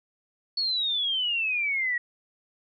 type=exponential sweep; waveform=sine; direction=down; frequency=4435 to 1900 Hz; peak=-24 dBFS; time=0.57-1.98 s; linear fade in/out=5 ms; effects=none